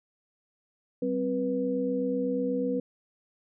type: tone cluster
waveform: sine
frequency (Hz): 193.2 / 261.3 / 488.1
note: G3 / C4 / B4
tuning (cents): -25 / -2 / -20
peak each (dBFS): -34 / -29 / -29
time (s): 1.02-2.8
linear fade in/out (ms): 5
effects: none